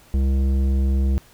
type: tone with tanh clipping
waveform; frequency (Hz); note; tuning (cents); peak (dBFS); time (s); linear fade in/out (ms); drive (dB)
sine; 67.1; C2; +44; -18; 0.14-1.18; 0; 12
effects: pink hiss -51 dBFS RMS until 1.33 s